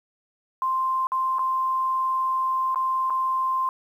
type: tone with dropouts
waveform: sine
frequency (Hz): 1046.5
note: C6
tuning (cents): 0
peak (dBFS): -21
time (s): 0.62-3.69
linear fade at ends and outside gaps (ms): 1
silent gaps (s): 1.07-1.119 / 1.385-1.392 / 2.746-2.758 / 3.099-3.104
effects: 9-bit